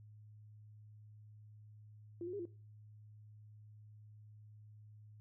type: tone with pitch steps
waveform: sine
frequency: 344.1 / 359.5 / 406.5 / 345.8 Hz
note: F4 / F#4 / G#4 / F4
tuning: -26 / -50 / -37 / -17 cents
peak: -40 dBFS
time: 2.21-2.454 s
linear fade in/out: 2 ms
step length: 61 ms
effects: noise-tail reverb RT60 0.4 s tail -19 dB re dry + added 106 Hz sine -55 dBFS peak until 5.2 s